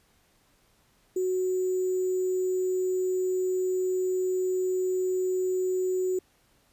sine tone with sample-and-hold, 370 Hz, F#4, in tune, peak -24 dBFS, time 1.16-6.19 s, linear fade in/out 5 ms, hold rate 7350 Hz, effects pink hiss -65 dBFS RMS until 6.72 s + resampled to 32000 Hz

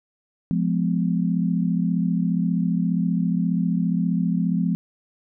sine chord, F diminished, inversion none, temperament just, 174.61 / 209.5 / 251.4 Hz, F3 / Ab3 / Cb4, 0 / +15 / +31 cents, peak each -21 / -25 / -26 dBFS, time 0.51-4.75 s, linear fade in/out 0 ms, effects none

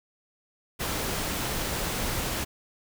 pink noise, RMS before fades -30 dBFS, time 0.79-2.45 s, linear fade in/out 20 ms, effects none

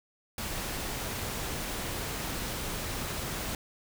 pink noise, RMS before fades -35 dBFS, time 0.38-3.55 s, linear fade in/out 2 ms, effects none

